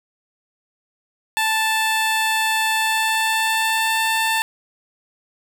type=tone with pitch glide; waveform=15% pulse; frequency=880 to 890.2 Hz; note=A5 to A5; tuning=0 to +20 cents; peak=-11 dBFS; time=1.37-4.42 s; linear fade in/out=0 ms; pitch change=+20 cents; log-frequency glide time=2.75-4.01 s; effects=none